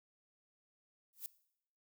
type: noise with exponential growth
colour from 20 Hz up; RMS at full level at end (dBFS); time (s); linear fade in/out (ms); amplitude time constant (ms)
violet; -39; 1.13-1.26; 0; 28
effects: noise-tail reverb RT60 0.7 s tail -19 dB re dry